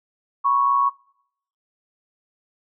sine tone pair together, 982.6 / 1108 Hz, B5 / C#6, -9 / -1 cents, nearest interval major second, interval 208 cents, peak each -24 / -16 dBFS, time 0.44-0.9 s, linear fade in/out 20 ms, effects noise-tail reverb RT60 0.7 s tail -23 dB re dry

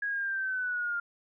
sine linear sweep, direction down, 1661.2 to 1396.9 Hz, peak -29 dBFS, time 0.02-1 s, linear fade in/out 5 ms, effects none

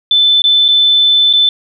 sine tone with dropouts, 3520 Hz, A7, in tune, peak -6 dBFS, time 0.11-1.49 s, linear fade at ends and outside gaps 2 ms, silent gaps 0.42-0.44 / 0.682-0.686 / 1.329-1.335 s, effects none

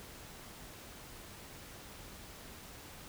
silence, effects pink hiss -51 dBFS RMS until 3.08 s

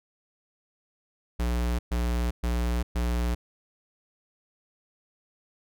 square tone bursts, 59.6 Hz, A#1, 39 cents sharp, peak -25 dBFS, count 4, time 1.39-3.35 s, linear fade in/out 10 ms, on 400 ms, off 120 ms, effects none

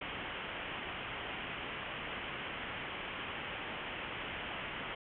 white low-pass noise, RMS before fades -42 dBFS, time 0.01-4.95 s, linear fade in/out 5 ms, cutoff 3200 Hz, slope 96 dB/octave, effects none

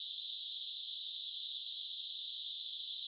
pink band-pass noise, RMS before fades -45 dBFS, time 0-3.07 s, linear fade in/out 2 ms, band 3300 to 3900 Hz, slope 96 dB/octave, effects none

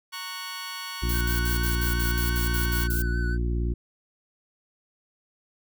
15% pulse chord, F# major, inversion first, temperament just, 925 / 1110 / 1480 Hz, A#5 / C#6 / F#6, -14 / +2 / 0 cents, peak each -35 / -30 / -32 dBFS, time 0.12-2.88 s, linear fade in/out 20 ms
harmonic tone, 58.9 Hz, A#1, 19 cents sharp, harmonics 1 / 2 / 3 / 4 / 5 / 6, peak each -24 / -32 / -37 / -38 / -39 / -37 dBFS, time 1.02-3.74 s, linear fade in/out 10 ms
violet noise bursts, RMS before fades -32 dBFS, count 11, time 1.09-3.02 s, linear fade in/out 2 ms, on 120 ms, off 61 ms
triangle tone with vibrato, 1502 Hz, F#6, 26 cents sharp, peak -31 dBFS, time 1.11-3.38 s, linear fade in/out 50 ms, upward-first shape sine, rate 5.9 Hz, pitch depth 31 cents each way
effects none

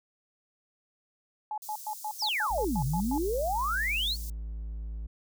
sine tone bursts, 852 Hz, G#5, 44 cents sharp, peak -31 dBFS, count 10, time 1.51-3.18 s, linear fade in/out 2 ms, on 68 ms, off 110 ms
white high-pass noise, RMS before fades -44 dBFS, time 1.62-4.3 s, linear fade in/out 2 ms, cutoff 5100 Hz, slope 24 dB/octave
sine exponential two-way sweep, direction down then up, 6510 to 124 to 4618 Hz, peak -27 dBFS, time 2.18-4.17 s, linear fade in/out 50 ms, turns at 2.84 s
triangle tone, 54.4 Hz, A1, 19 cents flat, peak -32 dBFS, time 2.5-5.07 s, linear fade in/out 10 ms
effects none

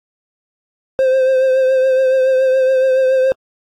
triangle tone with vibrato, 523 Hz, C5, 1 cent flat, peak -8 dBFS, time 0.99-3.32 s, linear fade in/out 0 ms, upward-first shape triangle, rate 7.1 Hz, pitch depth 35 cents each way, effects AAC 64 kbps

